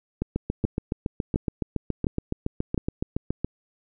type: two click trains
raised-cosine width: 3 ms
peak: -10 / -12 dBFS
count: 4 / 24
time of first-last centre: 0.65-2.778 / 0.22-3.446 s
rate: 1.41 / 7.13 Hz
effects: none